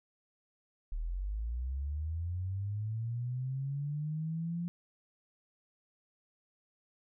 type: linear sweep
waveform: sine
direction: up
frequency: 36.69 to 174.61 Hz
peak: -33 dBFS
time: 0.92-4.68 s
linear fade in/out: 0 ms
effects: none